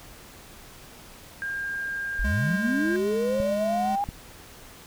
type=tone; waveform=sine; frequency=1605 Hz; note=G6; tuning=40 cents sharp; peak=-28 dBFS; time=1.42-2.96 s; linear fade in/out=0 ms
type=linear sweep; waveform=sine; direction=up; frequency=32.57 to 820 Hz; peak=-23 dBFS; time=2.19-4.04 s; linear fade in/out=0 ms
type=tone with vibrato; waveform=square; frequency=207.7 Hz; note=G#3; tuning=in tune; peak=-30 dBFS; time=2.24-3.96 s; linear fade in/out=10 ms; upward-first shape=sine; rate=7.4 Hz; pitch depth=9 cents each way
type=clicks; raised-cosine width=5 ms; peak=-20 dBFS; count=2; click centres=3.402 / 4.089 s
effects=pink hiss -47 dBFS RMS until 4.86 s